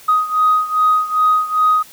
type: beating tone pair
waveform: sine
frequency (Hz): 1251 / 1253.5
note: D#6 / D#6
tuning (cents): +9 / +12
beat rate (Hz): 2.5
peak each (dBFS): -13 / -16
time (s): 0.08-1.83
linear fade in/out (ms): 10
effects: tanh soft clip ceiling -5 dBFS + white hiss -42 dBFS RMS until 1.92 s